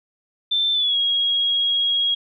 sine tone with pitch glide, 3552 to 3295 Hz, A7 to G#7, +16 to -14 cents, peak -17 dBFS, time 0.51-2.15 s, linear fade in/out 10 ms, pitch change -130 cents, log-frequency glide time 0.73-0.97 s, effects none

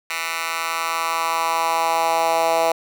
10% pulse tone with high-pass filter sweep, 164.81 Hz, E3, in tune, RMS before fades -21 dBFS, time 0.1-2.72 s, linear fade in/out 2 ms, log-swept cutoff 1700 to 640 Hz, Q 2.5, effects none

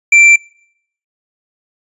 sine tone with hard clipping, 2349 Hz, D7, in tune, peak -5 dBFS, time 0.12-0.36 s, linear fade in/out 5 ms, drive 5 dB, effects noise-tail reverb RT60 0.7 s tail -24 dB re dry + resampled to 24000 Hz

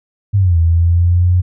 sine exponential two-way sweep, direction down then up, 103.83 to 82.41 to 90.7 Hz, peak -8 dBFS, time 0.33-1.42 s, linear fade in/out 20 ms, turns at 0.58 s, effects none

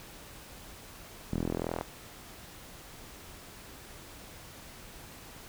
sawtooth tone with band-pass filter sweep, 41.77 Hz, E1, 24 cents sharp, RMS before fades -34 dBFS, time 1.32-1.83 s, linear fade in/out 10 ms, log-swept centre 200 to 820 Hz, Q 1.3, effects pink hiss -49 dBFS RMS until 5.48 s

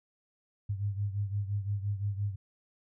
sine beating tone pair, 100 / 105.8 Hz, G2 / G#2, +35 / +33 cents, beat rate 5.8 Hz, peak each -31 / -36 dBFS, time 0.69-2.36 s, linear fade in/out 10 ms, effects none

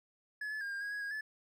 triangle tone with pitch steps, 1704 / 1725 / 1616 / 1604 / 1644 / 1665 / 1637 / 1729 Hz, G#6 / A6 / G#6 / G6 / G#6 / G#6 / G#6 / A6, +44 / -35 / -48 / +39 / -18 / +4 / -25 / -31 cents, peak -35 dBFS, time 0.41-1.21 s, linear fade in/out 5 ms, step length 100 ms, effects none

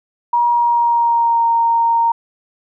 sine tone with pitch glide, 953 to 926.4 Hz, A#5 to A#5, +38 to -11 cents, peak -11 dBFS, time 0.33-2.12 s, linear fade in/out 5 ms, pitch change -49 cents, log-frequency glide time 0.49-1.46 s, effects none

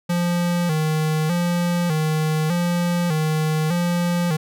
square tone with vibrato, 164.81 Hz, E3, in tune, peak -19 dBFS, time 0.09-4.37 s, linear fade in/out 10 ms, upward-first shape square, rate 0.83 Hz, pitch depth 97 cents each way, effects none

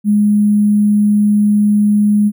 sine tone with sample-and-hold, 207.7 Hz, G#3, in tune, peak -8 dBFS, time 0.04-2.32 s, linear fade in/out 50 ms, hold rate 11025 Hz, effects none

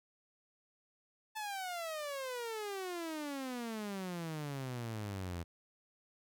sawtooth exponential sweep, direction down, 880 to 82.8 Hz, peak -35 dBFS, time 1.35-5.44 s, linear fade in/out 20 ms, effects none

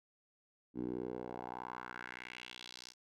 10% pulse tone with band-pass filter sweep, 61.5 Hz, B1, 7 cents flat, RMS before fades -45 dBFS, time 0.74-2.94 s, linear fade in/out 50 ms, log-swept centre 280 to 5500 Hz, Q 2.7, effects none

